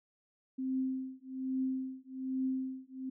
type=tone with tremolo; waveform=sine; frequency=261.6 Hz; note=C4; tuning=in tune; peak=-29 dBFS; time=0.58-3.1 s; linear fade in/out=10 ms; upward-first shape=triangle; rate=1.2 Hz; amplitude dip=100%; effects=none